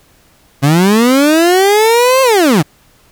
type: linear two-way sweep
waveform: 30% pulse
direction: up then down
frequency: 133.6 to 537 to 133.6 Hz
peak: -4 dBFS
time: 0.62-2.63 s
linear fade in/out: 20 ms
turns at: 2.22 s
effects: pink hiss -49 dBFS RMS until 3.11 s